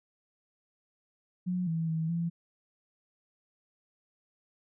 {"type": "tone with pitch steps", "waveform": "sine", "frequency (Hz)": [180.7, 163.4, 160.9, 168.9], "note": ["F#3", "E3", "E3", "E3"], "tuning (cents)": [-41, -15, -42, 42], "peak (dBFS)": -28, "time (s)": [1.46, 2.3], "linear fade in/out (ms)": 20, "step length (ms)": 210, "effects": []}